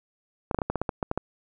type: clicks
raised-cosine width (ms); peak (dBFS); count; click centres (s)
1; -12; 11; 0.512 / 0.546 / 0.588 / 0.618 / 0.7 / 0.757 / 0.816 / 0.892 / 1.028 / 1.114 / 1.176
effects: none